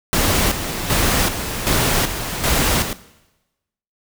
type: noise with tremolo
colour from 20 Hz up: pink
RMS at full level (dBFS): -17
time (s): 0.13-2.93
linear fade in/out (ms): 0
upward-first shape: square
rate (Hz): 1.3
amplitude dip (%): 60
effects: noise-tail reverb RT60 1.0 s tail -18 dB re dry